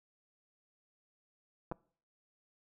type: clicks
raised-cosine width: 1 ms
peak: -25 dBFS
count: 2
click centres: 1.715 / 1.721 s
effects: noise-tail reverb RT60 0.5 s tail -24 dB re dry